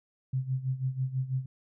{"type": "tone with tremolo", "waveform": "sine", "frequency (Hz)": 130.81, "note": "C3", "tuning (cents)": 0, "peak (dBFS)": -25, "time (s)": [0.33, 1.46], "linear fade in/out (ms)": 5, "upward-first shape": "sine", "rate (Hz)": 6.1, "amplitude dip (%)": 80, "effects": []}